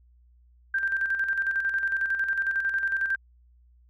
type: tone with tremolo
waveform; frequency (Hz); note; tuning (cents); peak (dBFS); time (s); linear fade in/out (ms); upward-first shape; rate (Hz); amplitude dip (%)
sine; 1578; G6; +11; -22; 0.74-3.16; 5; square; 11; 50
effects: added 60 Hz sine -55 dBFS peak until 3.89 s